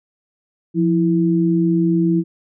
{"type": "tone pair together", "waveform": "sine", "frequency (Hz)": [173.7, 329], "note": ["F3", "E4"], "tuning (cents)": [-9, -3], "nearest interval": "major seventh", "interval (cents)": 1106, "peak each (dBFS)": -16, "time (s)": [0.74, 2.24], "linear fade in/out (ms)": 50, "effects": []}